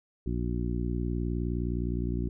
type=harmonic tone; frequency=59.6 Hz; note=A#1; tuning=39 cents sharp; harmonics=1 / 2 / 3 / 4 / 5 / 6; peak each=-31 / -34 / -36 / -37 / -38 / -39 dBFS; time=0.26-2.29 s; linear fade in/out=5 ms; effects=none